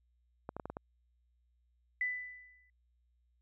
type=clicks; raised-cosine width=1 ms; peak=-26 dBFS; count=6; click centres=0.491 / 0.566 / 0.598 / 0.656 / 0.7 / 0.769 s
type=tone with exponential decay; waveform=sine; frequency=1993 Hz; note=B6; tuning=15 cents sharp; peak=-29 dBFS; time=2.01-2.7 s; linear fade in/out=2 ms; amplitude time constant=150 ms
effects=added 60 Hz sine -70 dBFS peak until 3.41 s